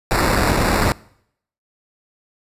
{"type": "noise with sample-and-hold", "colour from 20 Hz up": "pink", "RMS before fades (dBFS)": -17, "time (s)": [0.11, 0.92], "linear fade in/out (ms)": 0, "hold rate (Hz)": 3150, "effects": ["noise-tail reverb RT60 0.7 s tail -23 dB re dry", "resampled to 32000 Hz"]}